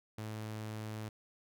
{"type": "tone", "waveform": "sawtooth", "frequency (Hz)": 108.4, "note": "A2", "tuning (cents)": -25, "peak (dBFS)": -36, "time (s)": [0.18, 1.09], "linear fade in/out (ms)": 5, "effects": []}